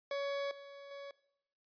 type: tone with level steps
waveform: 40% pulse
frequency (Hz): 561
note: C#5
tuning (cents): +21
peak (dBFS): -34 / -48 / -44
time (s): 0.11-1.11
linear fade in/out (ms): 2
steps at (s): 0.51 / 0.91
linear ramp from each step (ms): 2
effects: noise-tail reverb RT60 0.8 s tail -19 dB re dry + resampled to 11025 Hz